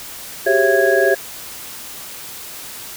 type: tone cluster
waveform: sine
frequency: 382 / 403.1 / 543 / 665 / 1654 Hz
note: G4 / G4 / C#5 / E5 / G#6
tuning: -45 / +48 / -36 / +15 / -8 cents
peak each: -18 dBFS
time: 0.46-1.15 s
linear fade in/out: 10 ms
effects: white hiss -33 dBFS RMS until 2.96 s